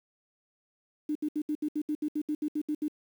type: tone bursts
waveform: sine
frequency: 301.1 Hz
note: D4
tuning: 43 cents sharp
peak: -27 dBFS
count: 14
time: 1.09-2.882 s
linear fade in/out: 5 ms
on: 63 ms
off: 70 ms
effects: 9-bit